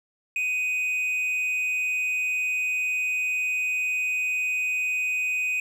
triangle tone with amplitude modulation, 2500 Hz, D#7, 8 cents sharp, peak -20 dBFS, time 0.36-5.6 s, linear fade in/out 2 ms, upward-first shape sine, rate 242 Hz, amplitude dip 40%, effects 10-bit

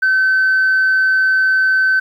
sine tone, 1532 Hz, G6, 40 cents flat, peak -9 dBFS, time 0.02-2 s, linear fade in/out 10 ms, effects tanh soft clip ceiling -8 dBFS + 8-bit

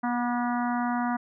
harmonic tone with a mistuned harmonic, 242.2 Hz, B3, 34 cents flat, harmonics 1 / 3 / 4 / 5 / 6 / 7 / 8, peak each -27 / -31 / -33 / -36 / -37 / -43 / -43 dBFS, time 0.03-1.17 s, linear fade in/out 10 ms, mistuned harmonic 5, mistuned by -15 cents, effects none

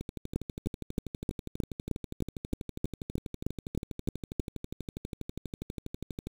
two click trains, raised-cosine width 3 ms, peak -16 / -24 dBFS, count 14 / 78, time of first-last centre 0.36-4.397 / 0.01-6.27 s, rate 3.22 / 12.3 Hz, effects 7-bit

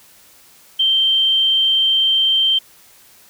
sine tone, 3136 Hz, G7, in tune, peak -12 dBFS, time 0.79-2.59 s, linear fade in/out 10 ms, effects white hiss -48 dBFS RMS until 3.29 s

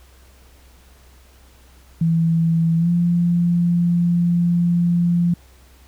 sine tone with pitch glide, 164.81 to 172.9 Hz, E3 to F3, 0 to -17 cents, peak -14 dBFS, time 2.01-5.34 s, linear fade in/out 5 ms, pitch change +83 cents, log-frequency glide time 2.78-2.89 s, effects added 64 Hz sine -47 dBFS peak until 5.87 s + pink hiss -53 dBFS RMS until 5.87 s

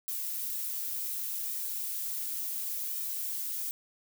violet noise with flanger, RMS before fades -35 dBFS, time 0.08-3.71 s, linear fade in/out 0 ms, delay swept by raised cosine 1.6 to 5 ms, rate 0.69 Hz, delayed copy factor +0.5, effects none

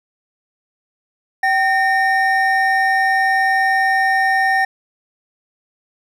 triangle tone pair together, 770 / 1829.6 Hz, G5 / A#6, -31 / -33 cents, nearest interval octave + minor third, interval 1498 cents, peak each -14 dBFS, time 1.43-4.65 s, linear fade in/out 5 ms, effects none

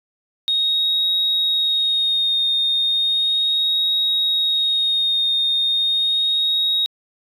sine tone with vibrato, 3731 Hz, A#7, 1 cent sharp, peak -15 dBFS, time 0.48-6.86 s, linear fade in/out 0 ms, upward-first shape sine, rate 0.35 Hz, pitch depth 23 cents each way, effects tanh soft clip ceiling -11 dBFS

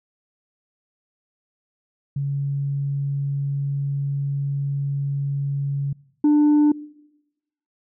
sine tone pair in turn, 140.2 / 297.1 Hz, C#3 / D4, +20 / +20 cents, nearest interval octave + minor second, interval 1300 cents, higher second, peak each -21 / -10 dBFS, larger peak second, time 2.16-5.93 / 6.24-6.72 s, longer first, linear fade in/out 5 ms, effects noise-tail reverb RT60 1.0 s tail -24 dB re dry + tanh soft clip ceiling -12 dBFS

